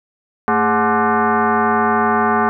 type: tone with frequency modulation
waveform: sine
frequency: 223.4 Hz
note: A3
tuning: 27 cents sharp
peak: -12 dBFS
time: 0.48-2.49 s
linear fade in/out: 0 ms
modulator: 319 Hz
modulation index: 4
effects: none